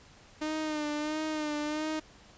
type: tone with vibrato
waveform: sawtooth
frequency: 304.6 Hz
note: D#4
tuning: 37 cents flat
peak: -27 dBFS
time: 0.41-2 s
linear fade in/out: 10 ms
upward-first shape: sine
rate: 1.5 Hz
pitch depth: 44 cents each way
effects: pink hiss -56 dBFS RMS until 2.37 s + resampled to 16000 Hz